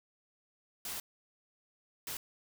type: noise bursts at uneven times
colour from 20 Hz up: white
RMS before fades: -40 dBFS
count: 2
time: 0.85-1 / 2.07-2.17 s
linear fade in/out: 2 ms
effects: none